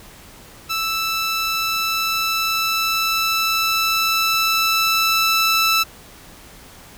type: tone with level ramp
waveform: 15% pulse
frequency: 1321 Hz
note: E6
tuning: 3 cents sharp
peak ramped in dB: -14 to -8 dBFS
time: 0.69-5.84 s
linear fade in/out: 20 ms
effects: pink hiss -43 dBFS RMS until 6.97 s